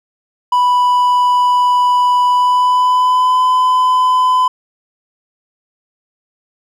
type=tone with pitch glide; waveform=triangle; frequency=987.8 to 1011.5 Hz; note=B5 to B5; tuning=0 to +41 cents; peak=-7 dBFS; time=0.52-4.48 s; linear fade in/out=5 ms; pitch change=+41 cents; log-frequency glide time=2.26-3.41 s; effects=none